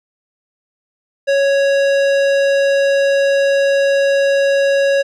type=tone with tanh clipping; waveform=sine; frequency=554.4 Hz; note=C#5; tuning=in tune; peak=-13 dBFS; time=1.27-5.03 s; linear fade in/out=20 ms; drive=17 dB; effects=none